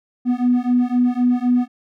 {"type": "beating tone pair", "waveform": "triangle", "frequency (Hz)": [244.6, 248.5], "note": ["B3", "B3"], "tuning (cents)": [-16, 11], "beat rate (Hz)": 3.9, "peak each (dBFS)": -14, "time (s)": [0.25, 1.68], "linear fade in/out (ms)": 50, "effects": ["tanh soft clip ceiling -10 dBFS"]}